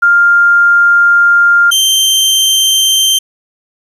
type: tone pair in turn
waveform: sine / sawtooth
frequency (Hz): 1400 / 3136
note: F6 / G7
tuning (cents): +4 / 0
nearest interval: octave + major second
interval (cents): 1396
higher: second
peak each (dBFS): -4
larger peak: neither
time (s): 0.02-1.71 / 1.71-3.19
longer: first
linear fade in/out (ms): 10
effects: resampled to 32000 Hz + 7-bit